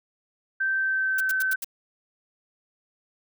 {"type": "tone with pitch glide", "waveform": "sine", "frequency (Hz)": [1557, 1533.8], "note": ["G6", "G6"], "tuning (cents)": [-12, -38], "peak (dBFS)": -22, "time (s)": [0.6, 1.56], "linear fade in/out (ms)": 10, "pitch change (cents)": -26, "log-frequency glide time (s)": [0.76, 1.33]}
{"type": "noise bursts", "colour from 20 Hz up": "blue", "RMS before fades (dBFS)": -31, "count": 5, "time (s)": [1.18, 1.645], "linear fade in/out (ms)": 5, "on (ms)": 25, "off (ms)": 85}
{"effects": []}